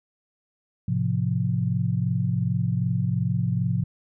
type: chord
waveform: sine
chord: F major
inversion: first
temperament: equal with one note detuned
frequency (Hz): 108.17 / 130.81 / 174.61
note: A2 / C3 / F3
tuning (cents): -29 / 0 / 0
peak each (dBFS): -26 / -25 / -26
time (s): 0.88-3.84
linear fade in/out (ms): 5
effects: none

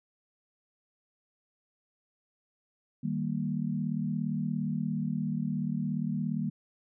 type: chord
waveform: sine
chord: Eb major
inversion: none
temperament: equal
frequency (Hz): 155.56 / 196 / 233.1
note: Eb3 / G3 / Bb3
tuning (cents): 0 / 0 / 0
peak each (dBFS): -33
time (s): 3.03-6.5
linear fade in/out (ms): 10
effects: none

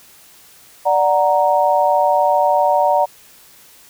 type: chord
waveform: sine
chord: D augmented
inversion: none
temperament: equal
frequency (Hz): 587.3 / 740 / 932.3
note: D5 / F#5 / A#5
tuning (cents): 0 / 0 / 0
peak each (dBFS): -16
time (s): 0.85-3.06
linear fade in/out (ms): 20
effects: white hiss -46 dBFS RMS until 3.89 s

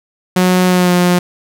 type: tone with pitch glide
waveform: sawtooth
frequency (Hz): 182.6 to 177.91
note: F#3 to F3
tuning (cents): -23 to +32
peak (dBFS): -5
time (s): 0.36-1.19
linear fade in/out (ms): 5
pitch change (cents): -45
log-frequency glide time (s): 0.67-0.93
effects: none

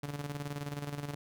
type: tone with tremolo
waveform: sawtooth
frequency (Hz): 144.2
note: D3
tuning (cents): -31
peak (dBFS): -31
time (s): 0.03-1.15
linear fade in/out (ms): 5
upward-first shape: square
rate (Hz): 19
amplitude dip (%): 60
effects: none

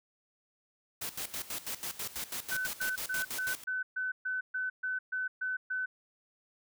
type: noise with tremolo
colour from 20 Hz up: white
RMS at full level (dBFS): -37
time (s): 1.01-3.64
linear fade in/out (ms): 10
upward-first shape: square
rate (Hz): 6.1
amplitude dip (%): 80
type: tone bursts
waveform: sine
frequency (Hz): 1512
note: F#6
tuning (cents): +37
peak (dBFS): -31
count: 12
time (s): 2.51-5.86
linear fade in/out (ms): 10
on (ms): 160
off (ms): 130
effects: none

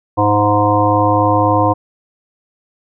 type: harmonic tone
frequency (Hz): 103.83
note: G#2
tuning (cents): 0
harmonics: 1 / 3 / 5 / 7 / 9 / 10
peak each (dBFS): -17 / -17 / -17 / -17 / -17 / -17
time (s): 0.17-1.74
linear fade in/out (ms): 20
effects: none

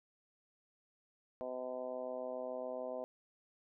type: harmonic tone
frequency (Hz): 127.1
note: C3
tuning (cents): -50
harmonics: 2 / 3 / 4 / 5 / 6 / 7 / 8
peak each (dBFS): -50 / -52 / -43 / -42 / -53 / -55 / -56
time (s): 1.41-3.04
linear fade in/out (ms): 0
effects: none

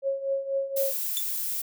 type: tone with tremolo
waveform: sine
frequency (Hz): 546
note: C#5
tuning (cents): -26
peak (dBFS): -22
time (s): 0.02-0.94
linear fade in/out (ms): 50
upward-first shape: triangle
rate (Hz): 4.1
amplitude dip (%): 80
type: noise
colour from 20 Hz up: violet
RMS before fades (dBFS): -30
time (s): 0.76-1.62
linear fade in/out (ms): 10
type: tone with exponential decay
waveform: sawtooth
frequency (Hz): 3520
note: A7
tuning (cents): 0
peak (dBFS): -21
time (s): 1.17-1.26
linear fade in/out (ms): 0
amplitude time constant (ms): 19
effects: none

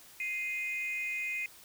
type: tone pair together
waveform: sine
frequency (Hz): 2093 / 2489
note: C7 / D#7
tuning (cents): 0 / 0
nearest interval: minor third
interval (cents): 300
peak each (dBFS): -35 / -33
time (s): 0.2-1.46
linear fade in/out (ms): 2
effects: tanh soft clip ceiling -28 dBFS + white hiss -55 dBFS RMS until 1.64 s

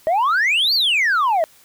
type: exponential two-way sweep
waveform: sine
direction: up then down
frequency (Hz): 613 to 4731 to 613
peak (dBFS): -12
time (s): 0.07-1.44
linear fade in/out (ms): 0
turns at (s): 0.74
effects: tanh soft clip ceiling -13 dBFS + white hiss -51 dBFS RMS until 1.64 s

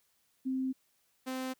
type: tone pair in turn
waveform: sine / sawtooth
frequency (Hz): 261.6 / 259.2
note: C4 / C4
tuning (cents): 0 / -16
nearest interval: unison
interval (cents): 16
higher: first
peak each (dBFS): -30 / -31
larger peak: first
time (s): 0.45-0.73 / 1.26-1.54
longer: neither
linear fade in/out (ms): 20
effects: white hiss -73 dBFS RMS until 1.59 s

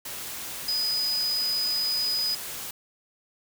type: tone in noise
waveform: sine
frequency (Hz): 4978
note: D#8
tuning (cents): 0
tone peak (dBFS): -24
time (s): 0.68-2.35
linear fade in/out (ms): 5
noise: white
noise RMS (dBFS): -36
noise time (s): 0.05-2.71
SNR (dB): +9
effects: none

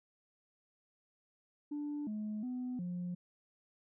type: tone with pitch steps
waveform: sine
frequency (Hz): 293.5 / 212.7 / 250.6 / 177.6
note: D4 / G#3 / B3 / F3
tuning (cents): -1 / +42 / +25 / +29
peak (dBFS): -35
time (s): 1.71-3.15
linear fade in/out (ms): 10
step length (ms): 360
effects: tanh soft clip ceiling -34 dBFS

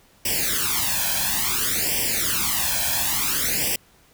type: noise with flanger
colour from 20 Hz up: white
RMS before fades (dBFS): -23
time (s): 0.25-3.76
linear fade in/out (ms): 5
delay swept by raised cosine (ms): 0.37 to 1.24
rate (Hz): 0.58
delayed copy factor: +0.95
effects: pink hiss -56 dBFS RMS until 4.13 s

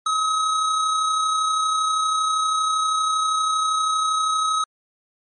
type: tone with amplitude modulation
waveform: square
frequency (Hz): 1274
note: D#6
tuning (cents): +41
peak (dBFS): -18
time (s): 0.06-4.64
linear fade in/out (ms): 5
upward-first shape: sine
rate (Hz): 32.6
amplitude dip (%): 30
effects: MP3 48 kbps

